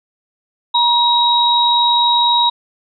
sine tone pair together, 954 / 3816 Hz, A#5 / A#7, +40 / +40 cents, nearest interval 2 octaves, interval 2400 cents, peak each -13 dBFS, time 0.74-2.5 s, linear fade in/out 10 ms, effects none

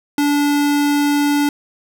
square tone, 289.5 Hz, D4, 25 cents flat, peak -14 dBFS, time 0.18-1.49 s, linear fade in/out 2 ms, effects none

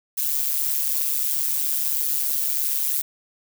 violet noise with amplitude modulation, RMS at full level -20 dBFS, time 0.17-3.02 s, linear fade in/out 10 ms, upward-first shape sine, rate 143 Hz, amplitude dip 75%, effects none

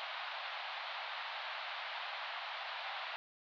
pink band-pass noise, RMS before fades -43 dBFS, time 0-3.16 s, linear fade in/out 0 ms, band 670 to 4100 Hz, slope 48 dB/octave, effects none

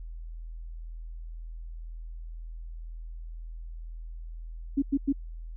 sine tone bursts, 277.2 Hz, C#4, in tune, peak -21 dBFS, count 3, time 4.77-5.127 s, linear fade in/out 10 ms, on 53 ms, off 99 ms, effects added 41 Hz sine -37 dBFS peak until 5.56 s

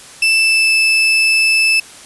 35% pulse tone with pitch glide, 2648 to 2630 Hz, E7 to E7, +7 to -5 cents, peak -8 dBFS, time 0.22-1.8 s, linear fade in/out 5 ms, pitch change -12 cents, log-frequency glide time 0.37-0.74 s, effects white hiss -37 dBFS RMS until 2.05 s + resampled to 24000 Hz

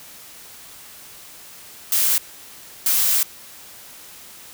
blue noise bursts at uneven times, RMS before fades -18 dBFS, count 2, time 1.92-2.18 / 2.86-3.23 s, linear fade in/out 2 ms, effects white hiss -42 dBFS RMS until 4.53 s

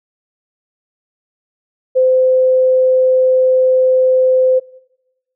sine tone, 515 Hz, C5, 28 cents flat, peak -8 dBFS, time 1.95-4.6 s, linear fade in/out 20 ms, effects noise-tail reverb RT60 1.0 s tail -22 dB re dry

